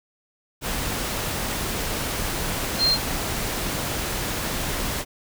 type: tone in noise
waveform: sine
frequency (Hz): 4186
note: C8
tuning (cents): 0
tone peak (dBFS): -17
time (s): 2.78-2.98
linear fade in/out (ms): 50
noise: pink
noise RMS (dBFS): -27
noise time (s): 0.61-5.05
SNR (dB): +7
effects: none